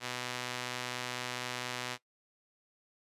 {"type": "tone with band-pass filter", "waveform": "sawtooth", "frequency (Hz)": 124.3, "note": "B2", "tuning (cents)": 12, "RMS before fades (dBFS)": -39, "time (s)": [0, 1.98], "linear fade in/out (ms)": 50, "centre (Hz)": 3400, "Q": 0.57, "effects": ["noise-tail reverb RT60 0.1 s tail -18 dB re dry", "resampled to 32000 Hz"]}